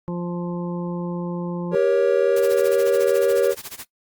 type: harmonic tone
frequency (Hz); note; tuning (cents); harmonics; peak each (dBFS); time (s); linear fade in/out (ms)
174.61; F3; 0; 1 / 2 / 3 / 5 / 6; -25 / -31 / -35 / -39 / -41; 0.08-1.75; 0
type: chord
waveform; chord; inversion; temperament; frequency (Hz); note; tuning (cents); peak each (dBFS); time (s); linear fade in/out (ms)
triangle; G diminished; none; equal with one note detuned; 392 / 472.1 / 554.4; G4 / Bb4 / Db5; 0 / +22 / 0; -19 / -17 / -17; 1.71-3.55; 50
type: noise with tremolo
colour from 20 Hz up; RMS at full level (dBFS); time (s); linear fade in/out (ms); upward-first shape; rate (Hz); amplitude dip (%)
white; -33; 2.36-3.85; 5; sine; 14; 90
effects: noise-tail reverb RT60 0.1 s tail -18 dB re dry + Opus 48 kbps